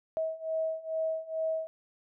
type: beating tone pair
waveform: sine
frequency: 640 / 642.3 Hz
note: D#5 / E5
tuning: +49 / -45 cents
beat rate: 2.3 Hz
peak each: -34 / -32 dBFS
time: 0.17-1.67 s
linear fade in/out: 0 ms
effects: none